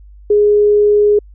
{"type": "tone", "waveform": "sine", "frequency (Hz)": 415.3, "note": "G#4", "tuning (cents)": 0, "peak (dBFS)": -7, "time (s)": [0.3, 1.19], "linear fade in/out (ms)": 5, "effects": ["added 50 Hz sine -36 dBFS peak until 1.34 s"]}